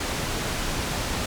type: low-pass noise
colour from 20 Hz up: pink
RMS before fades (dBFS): -28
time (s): 0-1.26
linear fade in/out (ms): 5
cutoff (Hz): 8600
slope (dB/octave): 12
effects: none